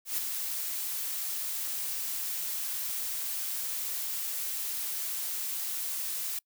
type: noise with ADSR envelope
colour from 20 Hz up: blue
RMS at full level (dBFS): -29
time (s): 0.05-6.39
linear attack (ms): 130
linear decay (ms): 5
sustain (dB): -5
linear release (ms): 4
effects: noise-tail reverb RT60 0.1 s tail -26 dB re dry